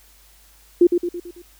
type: tone with echo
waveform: sine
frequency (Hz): 349.2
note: F4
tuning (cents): 0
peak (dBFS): -8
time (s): 0.81-0.87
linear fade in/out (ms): 5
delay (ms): 110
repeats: 5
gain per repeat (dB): -6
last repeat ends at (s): 1.42
effects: added 50 Hz sine -53 dBFS peak until 1.59 s + white hiss -53 dBFS RMS until 1.59 s